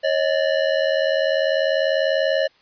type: ring-modulated tone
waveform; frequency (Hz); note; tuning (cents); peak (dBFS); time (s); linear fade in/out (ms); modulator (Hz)
square; 587.3; D5; 0; -15; 0.03-2.48; 20; 40.1
effects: white hiss -57 dBFS RMS until 2.61 s + resampled to 11025 Hz